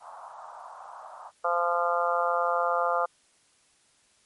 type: band-pass noise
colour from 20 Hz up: white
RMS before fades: -44 dBFS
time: 0-1.32 s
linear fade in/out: 50 ms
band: 660 to 1200 Hz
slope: 48 dB/octave
type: harmonic tone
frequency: 172.9 Hz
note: F3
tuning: 17 cents flat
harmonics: 3 / 4 / 5 / 6 / 7 / 8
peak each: -29 / -29 / -32 / -33 / -28 / -33 dBFS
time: 1.44-3.06 s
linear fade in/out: 10 ms
effects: white hiss -64 dBFS RMS until 4.25 s + MP3 48 kbps